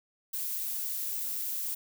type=noise; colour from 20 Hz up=violet; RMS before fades=-34 dBFS; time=0.33-1.75 s; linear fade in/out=10 ms; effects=none